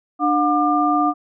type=tone cluster; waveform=sine; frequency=297.4 / 722 / 1197 Hz; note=D4 / F#5 / D6; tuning=+22 / -43 / +33 cents; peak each=-19 dBFS; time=0.19-1.14 s; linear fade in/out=50 ms; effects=none